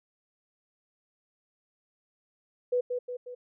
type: tone with echo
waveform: sine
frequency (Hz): 493.9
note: B4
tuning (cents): 0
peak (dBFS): -23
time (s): 2.72-2.81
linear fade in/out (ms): 10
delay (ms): 180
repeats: 3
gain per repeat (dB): -5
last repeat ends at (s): 3.35
effects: none